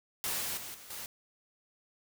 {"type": "noise with level steps", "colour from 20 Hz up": "white", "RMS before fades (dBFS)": [-34, -36, -43, -51, -42], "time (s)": [0.24, 1.06], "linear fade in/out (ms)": 0, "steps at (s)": [0.4, 0.57, 0.74, 0.9], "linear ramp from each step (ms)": 5, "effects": []}